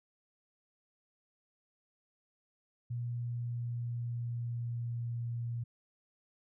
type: tone with pitch glide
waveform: sine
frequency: 120 to 118.14 Hz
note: B2 to A#2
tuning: -49 to +24 cents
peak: -34 dBFS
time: 2.9-5.64 s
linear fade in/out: 10 ms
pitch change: -27 cents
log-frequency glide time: 3.01-5.17 s
effects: none